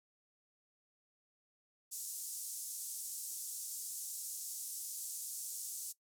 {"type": "band-pass noise", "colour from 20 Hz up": "pink", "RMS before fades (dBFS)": -44, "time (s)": [1.91, 5.93], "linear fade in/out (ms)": 20, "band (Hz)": [6600, 13000], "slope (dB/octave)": 24, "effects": ["noise-tail reverb RT60 0.1 s tail -17 dB re dry"]}